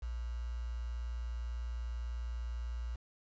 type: tone with quantisation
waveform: sine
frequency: 59.1 Hz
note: A#1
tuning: 24 cents sharp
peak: -36 dBFS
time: 0.02-2.96 s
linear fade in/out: 10 ms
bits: 9
effects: resampled to 16000 Hz